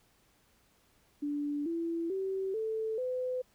sine tone with pitch steps, 290.9 / 334.2 / 383.8 / 440.9 / 506.5 Hz, D4 / E4 / G4 / A4 / B4, -16 / +24 / -37 / +4 / +44 cents, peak -31 dBFS, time 1.22-3.42 s, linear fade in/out 10 ms, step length 440 ms, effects pink hiss -68 dBFS RMS until 3.54 s

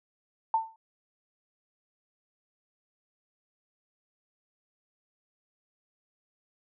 sine tone with exponential decay, 894 Hz, A5, 27 cents sharp, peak -19 dBFS, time 0.54-0.76 s, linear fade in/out 2 ms, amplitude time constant 46 ms, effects none

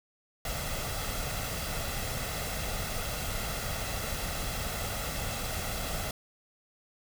pink noise with comb filter, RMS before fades -34 dBFS, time 0.45-6.11 s, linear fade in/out 2 ms, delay 1.5 ms, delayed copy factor +0.55, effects none

